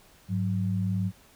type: tone pair together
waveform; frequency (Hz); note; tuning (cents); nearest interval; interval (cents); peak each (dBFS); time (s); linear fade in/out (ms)
sine; 102.9 / 184.2; G#2 / F#3; -16 / -7; minor seventh; 1009; -27 / -28; 0.28-1.12; 50
effects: pink hiss -57 dBFS RMS until 1.35 s